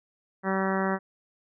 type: harmonic tone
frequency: 191.7 Hz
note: G3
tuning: 38 cents flat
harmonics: 1 / 2 / 3 / 4 / 5 / 6 / 7 / 8 / 9 / 10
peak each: -28 / -31 / -33 / -34 / -35 / -36 / -36 / -37 / -38 / -38 dBFS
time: 0.43-0.99 s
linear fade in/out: 50 ms
effects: none